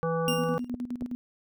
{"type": "harmonic tone", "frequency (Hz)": 164.8, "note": "E3", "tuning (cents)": 0, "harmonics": [1, 3, 5, 7, 9], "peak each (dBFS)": [-30, -28, -37, -34, -41], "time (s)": [0.03, 0.58], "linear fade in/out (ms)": 0}
{"type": "tone with exponential decay", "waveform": "sawtooth", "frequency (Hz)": 2800, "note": "F7", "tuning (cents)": 4, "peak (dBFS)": -23, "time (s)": [0.28, 0.68], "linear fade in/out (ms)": 1, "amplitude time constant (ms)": 85}
{"type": "tone with tremolo", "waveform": "sine", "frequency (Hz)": 245.3, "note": "B3", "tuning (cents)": -12, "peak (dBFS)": -29, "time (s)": [0.28, 1.15], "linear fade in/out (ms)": 0, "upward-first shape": "square", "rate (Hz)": 9.6, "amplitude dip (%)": 75}
{"type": "clicks", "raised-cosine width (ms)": 2, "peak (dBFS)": -25, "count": 2, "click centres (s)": [0.742, 1.022]}
{"effects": []}